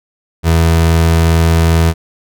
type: tone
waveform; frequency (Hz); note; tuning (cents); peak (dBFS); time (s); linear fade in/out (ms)
30% pulse; 82.41; E2; 0; -5; 0.43-1.94; 50
effects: none